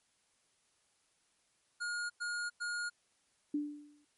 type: tone bursts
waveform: square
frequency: 1430 Hz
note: F6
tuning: 41 cents sharp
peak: -36 dBFS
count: 3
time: 1.8-2.9 s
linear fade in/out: 20 ms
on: 300 ms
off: 100 ms
type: tone with exponential decay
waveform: sine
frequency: 294.1 Hz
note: D4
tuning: 3 cents sharp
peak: -29 dBFS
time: 3.54-4.05 s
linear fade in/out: 5 ms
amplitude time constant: 110 ms
effects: white hiss -74 dBFS RMS until 4.17 s + MP3 48 kbps